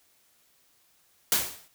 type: noise with exponential decay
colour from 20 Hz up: white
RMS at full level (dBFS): -20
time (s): 1.32-1.68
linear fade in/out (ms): 1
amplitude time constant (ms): 77
effects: white hiss -65 dBFS RMS until 1.74 s